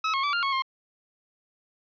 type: tone with pitch steps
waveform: sawtooth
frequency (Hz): 1288 / 1086 / 1155 / 1399 / 1099 / 1064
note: E6 / C#6 / D6 / F6 / C#6 / C6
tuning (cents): -41 / -36 / -29 / +3 / -15 / +29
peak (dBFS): -20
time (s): 0.04-0.622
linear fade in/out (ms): 5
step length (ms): 97
effects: resampled to 11025 Hz + 10-bit